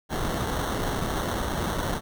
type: noise with sample-and-hold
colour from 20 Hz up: pink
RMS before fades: -28 dBFS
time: 0.09-2.01 s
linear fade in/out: 50 ms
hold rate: 2450 Hz
effects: none